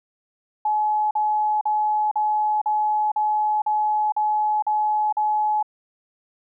sine tone bursts, 850 Hz, G#5, 40 cents sharp, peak -18 dBFS, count 10, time 0.65-5.628 s, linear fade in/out 5 ms, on 460 ms, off 42 ms, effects none

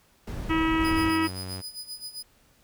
brown noise, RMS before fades -33 dBFS, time 0.27-1.11 s, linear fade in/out 5 ms
harmonic tone, 322.2 Hz, E4, 39 cents flat, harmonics 1 / 3 / 4 / 5 / 6 / 7 / 8 / 9 / 10, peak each -23 / -32 / -31 / -41 / -33 / -39 / -36 / -40 / -44 dBFS, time 0.49-1.28 s, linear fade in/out 20 ms
sawtooth tone with pitch glide, 92.5 to 93.14 Hz, F#2 to F#2, 0 to +12 cents, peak -31 dBFS, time 0.79-1.62 s, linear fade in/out 20 ms, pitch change +12 cents, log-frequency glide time 1-1.41 s
sawtooth tone with tremolo, 4978 Hz, D#8, in tune, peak -31 dBFS, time 0.84-2.23 s, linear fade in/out 10 ms, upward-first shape sine, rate 7.6 Hz, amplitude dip 80%
effects pink hiss -62 dBFS RMS until 2.63 s

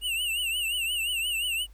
square tone with vibrato, 2814 Hz, F7, 12 cents sharp, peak -27 dBFS, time 0.01-1.67 s, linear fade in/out 50 ms, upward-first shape triangle, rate 5.7 Hz, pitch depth 130 cents each way, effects added 50 Hz sine -47 dBFS peak until 1.73 s + pink hiss -64 dBFS RMS until 1.73 s

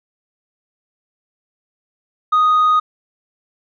sine tone with tanh clipping, 1244 Hz, D#6, 1 cent flat, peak -11 dBFS, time 2.32-2.8 s, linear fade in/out 10 ms, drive 1 dB, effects none

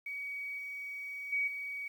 sine tone with level steps, 2261 Hz, C#7, 34 cents sharp, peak -37 / -39 / -29 / -37 dBFS, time 0.06-1.88 s, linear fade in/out 5 ms, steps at 0.58 / 1.32 / 1.47 s, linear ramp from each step 10 ms, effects 10-bit

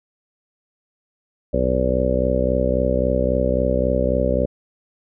harmonic tone, 63.7 Hz, C2, 46 cents flat, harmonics 1 / 2 / 3 / 4 / 5 / 6 / 7 / 8 / 9, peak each -23 / -28 / -26 / -26 / -33 / -29 / -28 / -23 / -22 dBFS, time 1.53-4.46 s, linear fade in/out 10 ms, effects none

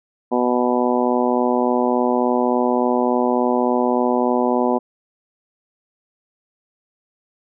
harmonic tone, 123.47 Hz, B2, in tune, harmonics 2 / 3 / 4 / 5 / 6 / 7 / 8, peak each -20 / -22 / -23 / -24 / -25 / -25 / -26 dBFS, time 0.31-4.79 s, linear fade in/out 20 ms, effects none

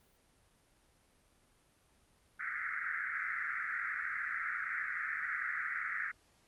white band-pass noise, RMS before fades -38 dBFS, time 2.39-6.12 s, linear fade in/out 20 ms, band 1300 to 2100 Hz, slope 96 dB/octave, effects pink hiss -69 dBFS RMS until 6.47 s + Opus 32 kbps

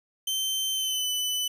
sawtooth tone with pitch glide, 3100 to 2998 Hz, G7 to F#7, -20 to +22 cents, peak -23 dBFS, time 0.27-1.48 s, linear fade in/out 5 ms, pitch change -58 cents, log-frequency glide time 0.72-1.09 s, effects none

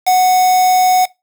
triangle tone with quantisation, 738 Hz, F#5, 5 cents flat, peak -6 dBFS, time 0.06-1.06 s, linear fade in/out 20 ms, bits 3, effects noise-tail reverb RT60 0.2 s tail -21 dB re dry

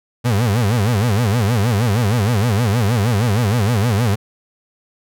35% pulse tone with vibrato, 110 Hz, A2, in tune, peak -12 dBFS, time 0.24-4.16 s, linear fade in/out 20 ms, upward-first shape sine, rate 6.4 Hz, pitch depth 220 cents each way, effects none

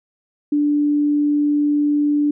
sine tone, 293.3 Hz, D4, 2 cents flat, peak -14 dBFS, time 0.52-2.31 s, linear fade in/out 5 ms, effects none

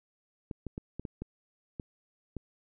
clicks, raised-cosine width 3 ms, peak -24 dBFS, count 8, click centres 0.512 / 0.667 / 0.779 / 0.996 / 1.052 / 1.22 / 1.798 / 2.367 s, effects none

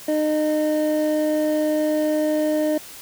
triangle tone pair together, 306 / 612 Hz, D#4 / D#5, -29 / -29 cents, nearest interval octave, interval 1200 cents, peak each -19 dBFS, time 0.08-2.78 s, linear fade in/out 5 ms, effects white hiss -40 dBFS RMS until 3.01 s

